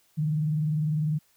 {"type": "tone with vibrato", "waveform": "sine", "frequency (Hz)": 153.3, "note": "D#3", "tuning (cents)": -25, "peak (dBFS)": -23, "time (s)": [0.17, 1.19], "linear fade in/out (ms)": 20, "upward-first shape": "sine", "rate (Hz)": 20, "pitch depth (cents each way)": 90, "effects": ["white hiss -65 dBFS RMS until 1.36 s"]}